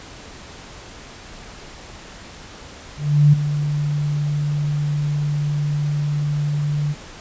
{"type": "tone with ADSR envelope", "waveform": "sine", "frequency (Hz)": 146.83, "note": "D3", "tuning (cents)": 0, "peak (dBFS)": -7, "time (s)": [2.97, 6.95], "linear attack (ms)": 360, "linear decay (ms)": 11, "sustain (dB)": -11, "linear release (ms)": 39, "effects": ["pink hiss -39 dBFS RMS until 7.2 s", "resampled to 16000 Hz"]}